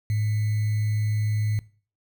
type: tone with sample-and-hold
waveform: sine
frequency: 106.7 Hz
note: G#2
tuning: 47 cents sharp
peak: -21 dBFS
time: 0.1-1.59 s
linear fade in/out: 0 ms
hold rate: 2100 Hz
effects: noise-tail reverb RT60 0.4 s tail -20 dB re dry